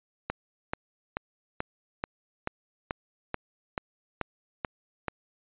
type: click train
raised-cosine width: 0.5 ms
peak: -14 dBFS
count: 12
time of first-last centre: 0.3-5.083 s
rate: 2.3 Hz
effects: resampled to 8000 Hz